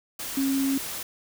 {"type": "tone in noise", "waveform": "sine", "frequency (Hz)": 271.6, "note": "C#4", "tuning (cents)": -35, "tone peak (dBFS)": -22, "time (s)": [0.37, 0.78], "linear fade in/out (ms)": 5, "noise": "white", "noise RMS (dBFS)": -34, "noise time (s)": [0.19, 1.03], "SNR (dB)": 9, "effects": []}